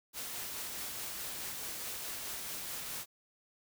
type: noise with tremolo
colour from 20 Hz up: white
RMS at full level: -40 dBFS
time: 0.13-3.06 s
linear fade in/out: 50 ms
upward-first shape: triangle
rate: 4.7 Hz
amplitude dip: 25%
effects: none